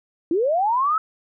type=linear sweep; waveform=sine; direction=up; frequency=309.6 to 1318.5 Hz; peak=-17 dBFS; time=0.31-0.98 s; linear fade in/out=2 ms; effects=none